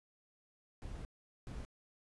brown noise bursts at uneven times, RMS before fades -45 dBFS, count 2, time 0.82-1.05 / 1.47-1.65 s, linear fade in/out 0 ms, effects resampled to 24000 Hz

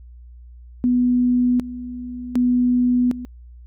sine tone with tremolo, 247 Hz, B3, in tune, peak -14 dBFS, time 0.84-3.25 s, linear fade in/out 0 ms, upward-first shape square, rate 0.66 Hz, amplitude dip 80%, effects added 60 Hz sine -39 dBFS peak until 3.66 s

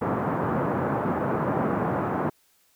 pink band-pass noise, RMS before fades -26 dBFS, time 0.01-2.3 s, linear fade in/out 10 ms, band 120 to 1300 Hz, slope 24 dB/octave, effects white hiss -64 dBFS RMS until 2.75 s

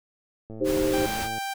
click train, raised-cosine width 2 ms, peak -27 dBFS, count 98, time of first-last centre 0.5-1.382 s, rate 110 Hz
sine chord, C minor, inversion first, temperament equal, 311.1 / 392 / 523.3 Hz, Eb4 / G4 / C5, 0 / 0 / 0 cents, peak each -26 dBFS, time 0.6-1.07 s, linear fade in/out 20 ms
pink noise, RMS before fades -33 dBFS, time 0.64-1.29 s, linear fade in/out 50 ms
sawtooth tone, 786 Hz, G5, 4 cents sharp, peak -25 dBFS, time 0.93-1.54 s, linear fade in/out 10 ms
effects none

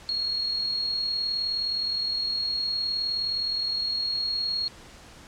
sine tone with amplitude modulation, 4300 Hz, C8, 47 cents sharp, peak -23 dBFS, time 0.09-4.68 s, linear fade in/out 0 ms, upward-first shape sine, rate 39.4 Hz, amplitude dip 40%, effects pink hiss -48 dBFS RMS until 5.27 s + low-pass 8000 Hz 12 dB/octave

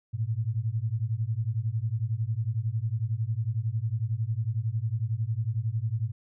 sine beating tone pair, 106.4 / 117.4 Hz, G#2 / A#2, +42 / +13 cents, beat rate 11 Hz, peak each -29 dBFS, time 0.13-6.12 s, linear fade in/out 20 ms, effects none

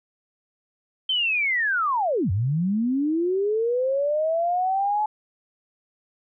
sine linear two-way sweep, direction down then up, 3136 to 87.31 to 859 Hz, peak -20 dBFS, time 1.09-5.06 s, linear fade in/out 5 ms, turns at 2.31 s, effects none

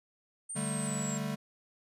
sine exponential sweep, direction down, 8870 to 7500 Hz, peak -37 dBFS, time 0.49-1.18 s, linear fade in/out 10 ms
square chord, D suspended fourth, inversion none, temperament equal, 146.83 / 196 / 220 Hz, D3 / G3 / A3, 0 / 0 / 0 cents, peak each -38 dBFS, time 0.55-1.36 s, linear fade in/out 20 ms
effects resampled to 32000 Hz

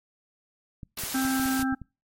clicks, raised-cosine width 5 ms, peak -27 dBFS, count 9, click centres 0.832 / 1.037 / 1.251 / 1.397 / 1.458 / 1.595 / 1.629 / 1.726 / 1.817 s
white noise, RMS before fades -33 dBFS, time 0.97-1.63 s, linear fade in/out 5 ms
harmonic tone, 263.9 Hz, C4, 15 cents sharp, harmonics 1 / 3 / 5 / 6, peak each -24 / -34 / -36 / -34 dBFS, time 1.14-1.75 s, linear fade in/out 10 ms
effects noise-tail reverb RT60 0.3 s tail -26 dB re dry + MP3 64 kbps

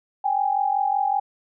sine tone pair together, 784 / 829.3 Hz, G5 / G#5, 0 / -3 cents, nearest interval minor second, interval 97 cents, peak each -22 dBFS, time 0.24-1.2 s, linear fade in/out 10 ms, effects none

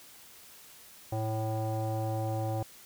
square tone with low-pass filter, 110 Hz, A2, in tune, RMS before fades -32 dBFS, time 1.12-2.63 s, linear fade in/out 5 ms, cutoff 700 Hz, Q 6, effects white hiss -53 dBFS RMS until 2.85 s

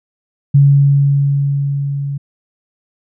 sine tone with level ramp, 140.6 Hz, C#3, 25 cents sharp, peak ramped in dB -4 to -18 dBFS, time 0.54-2.18 s, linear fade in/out 10 ms, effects none

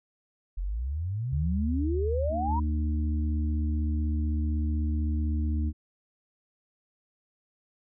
sine exponential sweep, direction up, 41.55 to 987.8 Hz, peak -28 dBFS, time 0.57-2.6 s, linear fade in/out 10 ms
sine tone, 75.7 Hz, D#2, 47 cents flat, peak -26 dBFS, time 1.32-2.49 s, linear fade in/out 10 ms
harmonic tone, 75.9 Hz, D#2, 42 cents flat, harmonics 1 / 3 / 4, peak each -25 / -35 / -37 dBFS, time 2.29-5.73 s, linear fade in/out 50 ms
effects none

